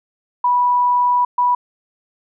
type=tone bursts at uneven times; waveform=sine; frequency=981 Hz; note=B5; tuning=12 cents flat; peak=-12 dBFS; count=2; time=0.44-1.25 / 1.38-1.55 s; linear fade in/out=5 ms; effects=none